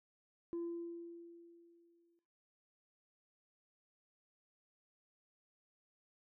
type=tone with exponential decay; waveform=sine; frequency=340.2 Hz; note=F4; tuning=45 cents flat; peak=-35 dBFS; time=0.53-2.19 s; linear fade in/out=0 ms; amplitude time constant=360 ms; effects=noise-tail reverb RT60 1.0 s tail -17 dB re dry + tanh soft clip ceiling -36 dBFS